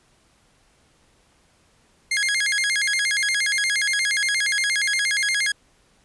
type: tone with vibrato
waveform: sawtooth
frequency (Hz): 1873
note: A#6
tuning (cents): +8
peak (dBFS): -16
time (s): 2.11-5.52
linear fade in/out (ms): 5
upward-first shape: square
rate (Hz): 8.5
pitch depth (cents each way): 210
effects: pink hiss -60 dBFS RMS until 6.04 s + resampled to 24000 Hz